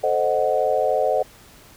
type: chord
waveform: sine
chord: A diminished seventh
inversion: none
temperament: equal with one note detuned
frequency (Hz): 440 / 523.3 / 616.9 / 740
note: A4 / C5 / Eb5 / Gb5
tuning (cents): 0 / 0 / -15 / 0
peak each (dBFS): -25 / -22 / -22 / -23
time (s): 0.03-1.23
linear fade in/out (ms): 10
effects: pink hiss -48 dBFS RMS until 1.76 s